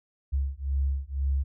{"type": "beating tone pair", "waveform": "sine", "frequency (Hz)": [67.6, 69.6], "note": ["C#2", "C#2"], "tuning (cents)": [-43, 8], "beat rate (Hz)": 2, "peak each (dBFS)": [-28, -28], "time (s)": [0.32, 1.44], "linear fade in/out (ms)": 20, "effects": []}